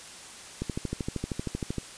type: click train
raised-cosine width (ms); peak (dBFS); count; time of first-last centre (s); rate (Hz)
3; -17; 16; 0.62-1.783; 12.9
effects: white hiss -45 dBFS RMS until 1.97 s + resampled to 22050 Hz